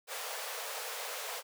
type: high-pass noise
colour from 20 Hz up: pink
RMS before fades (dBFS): -40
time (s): 0.07-1.43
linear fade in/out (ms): 50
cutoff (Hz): 440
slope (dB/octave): 96
effects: none